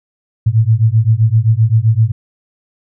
sine beating tone pair, 107.8 / 115.5 Hz, A2 / A#2, -35 / -16 cents, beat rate 7.7 Hz, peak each -11 dBFS, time 0.46-2.12 s, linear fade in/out 10 ms, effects none

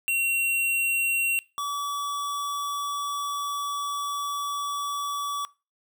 square tone pair in turn, 2740 / 1145.4 Hz, F7 / D6, -34 / -44 cents, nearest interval octave + minor third, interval 1510 cents, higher first, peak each -23 / -28 dBFS, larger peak first, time 0.08-1.39 / 1.58-5.45 s, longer second, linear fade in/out 0 ms, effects noise-tail reverb RT60 0.3 s tail -22 dB re dry

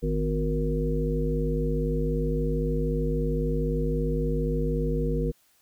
harmonic tone with a mistuned harmonic, 51.91 Hz, G#1, in tune, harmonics 1 / 3 / 5 / 7 / 9, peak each -27 / -29 / -32 / -35 / -30 dBFS, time 0.02-5.32 s, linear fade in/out 20 ms, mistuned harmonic 5, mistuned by -44 cents, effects white hiss -64 dBFS RMS until 5.61 s

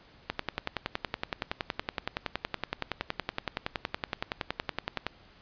click train, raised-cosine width 0.3 ms, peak -13 dBFS, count 52, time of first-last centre 0.3-5.066 s, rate 10.7 Hz, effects pink hiss -57 dBFS RMS until 5.41 s + resampled to 11025 Hz

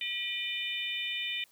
harmonic tone with a mistuned harmonic, 602 Hz, D5, 43 cents sharp, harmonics 3 / 4 / 5 / 6, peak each -42 / -36 / -36 / -38 dBFS, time 0.01-1.44 s, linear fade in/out 2 ms, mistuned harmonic 3, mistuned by +120 cents, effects white hiss -64 dBFS RMS until 1.51 s

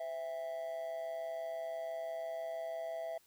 triangle tone with amplitude modulation, 659.3 Hz, E5, in tune, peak -33 dBFS, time 0-3.18 s, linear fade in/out 5 ms, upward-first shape sine, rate 146 Hz, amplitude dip 65%, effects white hiss -68 dBFS RMS until 3.26 s

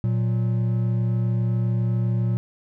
triangle tone pair together, 117.49 / 185 Hz, A#2 / F#3, +14 / 0 cents, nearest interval minor sixth, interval 786 cents, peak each -18 / -26 dBFS, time 0.04-2.37 s, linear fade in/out 0 ms, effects none

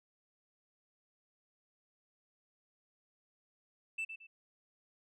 sine tone with echo, 2651 Hz, E7, 9 cents sharp, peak -32 dBFS, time 3.98-4.05 s, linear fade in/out 10 ms, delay 110 ms, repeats 2, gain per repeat -10 dB, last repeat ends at 4.27 s, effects tanh soft clip ceiling -34 dBFS

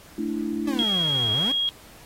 sine chord, A suspended fourth, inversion none, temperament equal, 220 / 293.7 / 329.6 Hz, A3 / D4 / E4, 0 / 0 / 0 cents, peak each -29 dBFS, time 0.18-0.83 s, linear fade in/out 5 ms
40% pulse exponential two-way sweep, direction down then up, 293.2 to 103 to 293.2 Hz, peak -27 dBFS, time 0.67-1.52 s, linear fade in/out 5 ms, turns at 1.32 s
sine tone, 3281 Hz, G#7, 22 cents flat, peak -21 dBFS, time 0.79-1.69 s, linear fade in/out 0 ms
effects pink hiss -49 dBFS RMS until 2.05 s + AAC 48 kbps

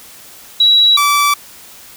sine / sawtooth tone pair in turn, 3895 / 1158 Hz, B7 / D6, -25 / -25 cents, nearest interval octave + major sixth, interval 2100 cents, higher first, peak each -6 dBFS, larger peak neither, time 0.6-0.97 / 0.97-1.34 s, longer neither, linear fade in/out 5 ms, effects white hiss -38 dBFS RMS until 1.96 s

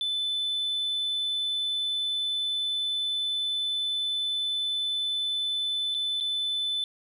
sine tone with dropouts, 3510 Hz, A7, 5 cents flat, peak -24 dBFS, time 0.01-6.84 s, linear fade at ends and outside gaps 1 ms, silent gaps 5.943-5.947 / 6.202-6.208 s, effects tanh soft clip ceiling -24 dBFS + 11-bit

